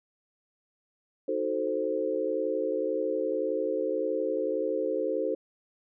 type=chord; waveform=sine; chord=D# diminished seventh; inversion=none; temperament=equal with one note detuned; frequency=311.1 / 370 / 441.5 / 523.3 Hz; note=D#4 / F#4 / A4 / C5; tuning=0 / 0 / +6 / 0 cents; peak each=-34 / -34 / -31 / -30 dBFS; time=1.28-5.35 s; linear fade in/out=5 ms; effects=none